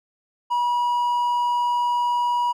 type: tone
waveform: triangle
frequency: 967 Hz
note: B5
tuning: 37 cents flat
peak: -17 dBFS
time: 0.5-2.53 s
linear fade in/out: 20 ms
effects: none